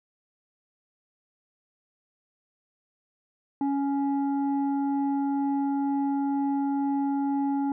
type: tone pair together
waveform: sine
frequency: 278.3 / 837 Hz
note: C#4 / G#5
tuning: +7 / +13 cents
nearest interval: octave + perfect fifth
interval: 1906 cents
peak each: -23 / -30 dBFS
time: 3.61-7.72 s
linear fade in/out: 2 ms
effects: tanh soft clip ceiling -19 dBFS